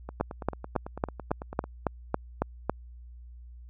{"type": "two click trains", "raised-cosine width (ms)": 1, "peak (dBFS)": [-23, -11], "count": [15, 10], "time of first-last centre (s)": [[0.09, 1.64], [0.21, 2.696]], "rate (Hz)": [9.03, 3.62], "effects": ["added 60 Hz sine -44 dBFS peak until 3.69 s"]}